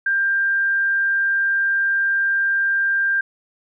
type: tone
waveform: sine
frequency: 1590 Hz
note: G6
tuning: 24 cents sharp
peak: -16 dBFS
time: 0.06-3.21 s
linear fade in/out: 5 ms
effects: none